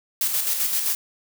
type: noise with tremolo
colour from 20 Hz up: blue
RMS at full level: -22 dBFS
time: 0.21-0.95 s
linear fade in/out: 2 ms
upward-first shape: square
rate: 7.7 Hz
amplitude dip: 40%
effects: none